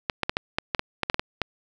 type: clicks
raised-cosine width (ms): 0.3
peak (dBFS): -7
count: 12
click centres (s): 0.098 / 0.233 / 0.295 / 0.369 / 0.585 / 0.748 / 0.794 / 1.033 / 1.099 / 1.144 / 1.195 / 1.417
effects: none